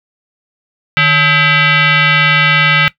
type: tone with frequency modulation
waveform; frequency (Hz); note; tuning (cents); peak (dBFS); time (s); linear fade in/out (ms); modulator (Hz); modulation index
sine; 152.9; D#3; -30; -7; 0.97-2.88; 0; 720; 4.1
effects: noise-tail reverb RT60 0.1 s tail -18 dB re dry

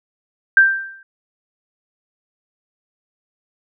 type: tone with exponential decay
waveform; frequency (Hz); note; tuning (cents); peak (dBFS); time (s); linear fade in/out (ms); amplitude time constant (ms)
sine; 1573; G6; +6; -4; 0.57-1.03; 2; 100
effects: none

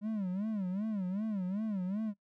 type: tone with vibrato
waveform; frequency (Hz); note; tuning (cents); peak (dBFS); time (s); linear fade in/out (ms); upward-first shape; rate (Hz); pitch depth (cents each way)
triangle; 200; G3; +35; -30; 0.01-2.14; 50; sine; 2.6; 180
effects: noise-tail reverb RT60 0.1 s tail -21 dB re dry

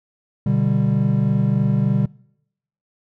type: chord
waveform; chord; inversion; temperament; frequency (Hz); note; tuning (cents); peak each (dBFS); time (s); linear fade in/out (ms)
triangle; G major; first; equal; 123.47 / 146.83 / 196; B2 / D3 / G3; 0 / 0 / 0; -18; 0.46-2.06; 5
effects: noise-tail reverb RT60 0.8 s tail -25 dB re dry

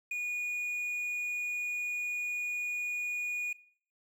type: tone with quantisation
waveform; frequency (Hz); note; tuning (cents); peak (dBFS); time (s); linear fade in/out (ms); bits
triangle; 2452; D#7; -26; -30; 0.11-3.53; 5; 10
effects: noise-tail reverb RT60 0.5 s tail -18 dB re dry

